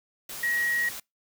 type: tone in noise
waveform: sine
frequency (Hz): 1900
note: A#6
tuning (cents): +33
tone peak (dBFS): -24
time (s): 0.43-0.89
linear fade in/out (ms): 5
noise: white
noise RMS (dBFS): -38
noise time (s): 0.29-1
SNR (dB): +11
effects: noise-tail reverb RT60 0.2 s tail -26 dB re dry